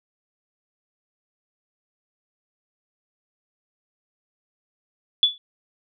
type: tone with exponential decay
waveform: sine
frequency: 3441 Hz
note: A7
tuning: 39 cents flat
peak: -9 dBFS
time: 5.23-5.38 s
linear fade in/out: 1 ms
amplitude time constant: 32 ms
effects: none